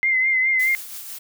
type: tone with vibrato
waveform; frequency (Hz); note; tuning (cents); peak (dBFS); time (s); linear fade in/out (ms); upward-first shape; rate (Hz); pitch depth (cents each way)
sine; 2073; C7; -17; -16; 0.03-0.75; 0; triangle; 4.8; 50
type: noise with tremolo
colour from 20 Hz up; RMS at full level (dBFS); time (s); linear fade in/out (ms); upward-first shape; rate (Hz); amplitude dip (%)
blue; -33; 0.59-1.19; 10; triangle; 6.1; 45
effects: none